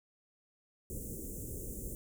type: band-stop noise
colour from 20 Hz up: pink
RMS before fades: -42 dBFS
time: 0.9-1.95 s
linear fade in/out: 0 ms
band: 500 to 7000 Hz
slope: 48 dB/octave
effects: none